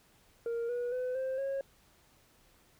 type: tone with pitch steps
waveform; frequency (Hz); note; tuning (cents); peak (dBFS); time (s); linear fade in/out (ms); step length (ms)
sine; 466.2 / 484.9 / 504.3 / 524.5 / 545.5; A#4 / B4 / B4 / C5 / C#5; 0 / -32 / +36 / +4 / -28; -29; 0.46-1.61; 2; 230
effects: tanh soft clip ceiling -31 dBFS + pink hiss -65 dBFS RMS until 2.79 s